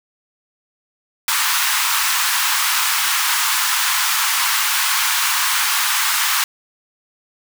pink high-pass noise, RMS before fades -18 dBFS, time 1.28-6.44 s, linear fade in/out 2 ms, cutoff 930 Hz, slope 48 dB/octave, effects none

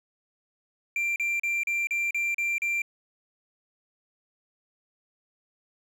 triangle tone bursts, 2365 Hz, D7, 12 cents sharp, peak -23 dBFS, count 8, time 0.96-2.819 s, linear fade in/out 2 ms, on 200 ms, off 37 ms, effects none

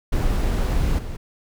brown noise with level steps, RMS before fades -20 / -30 dBFS, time 0.12-1.17 s, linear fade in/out 10 ms, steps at 0.98 s, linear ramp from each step 10 ms, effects none

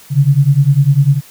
sine beating tone pair, 135.4 / 145.4 Hz, C#3 / D3, -40 / -17 cents, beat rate 10 Hz, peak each -10 dBFS, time 0.1-1.21 s, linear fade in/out 50 ms, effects white hiss -41 dBFS RMS until 1.3 s

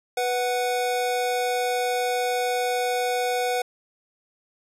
square tone pair together, 493 / 740 Hz, B4 / F#5, -3 / 0 cents, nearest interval perfect fifth, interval 703 cents, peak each -26 dBFS, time 0.17-3.62 s, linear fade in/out 5 ms, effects resampled to 32000 Hz + 10-bit

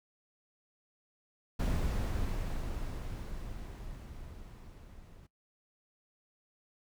brown noise with level ramp, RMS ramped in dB -30 to -53 dBFS, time 1.59-5.27 s, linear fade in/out 10 ms, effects noise-tail reverb RT60 0.1 s tail -19 dB re dry

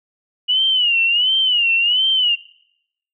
sine tone with vibrato, 2910 Hz, F#7, 29 cents flat, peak -13 dBFS, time 0.48-2.36 s, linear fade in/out 20 ms, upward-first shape sine, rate 1.4 Hz, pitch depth 130 cents each way, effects noise-tail reverb RT60 0.8 s tail -23 dB re dry

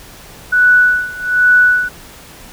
sine tone with tremolo, 1480 Hz, F#6, in tune, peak -5 dBFS, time 0.52-1.89 s, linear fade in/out 10 ms, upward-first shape sine, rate 1.2 Hz, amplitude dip 90%, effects pink hiss -37 dBFS RMS until 2.52 s

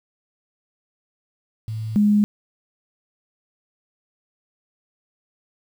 sine tone pair in turn, 110 / 207.7 Hz, A2 / G#3, 0 / 0 cents, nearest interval major seventh, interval 1100 cents, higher second, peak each -25 / -13 dBFS, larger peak second, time 1.68-1.96 / 1.96-2.24 s, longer neither, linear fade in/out 0 ms, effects 8-bit

